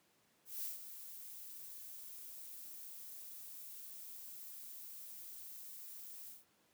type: noise with ADSR envelope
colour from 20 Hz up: violet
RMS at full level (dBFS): -41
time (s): 0.45-6.45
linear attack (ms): 180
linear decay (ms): 150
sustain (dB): -10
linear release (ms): 170
effects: pink hiss -73 dBFS RMS until 6.73 s + high-pass 150 Hz 12 dB/octave